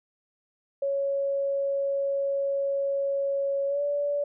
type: tone with pitch glide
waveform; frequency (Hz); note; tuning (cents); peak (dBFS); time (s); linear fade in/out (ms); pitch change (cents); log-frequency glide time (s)
sine; 555 to 576.2; C#5 to D5; +2 to -33; -24; 0.82-4.24; 5; +65; 3.67-3.82
effects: none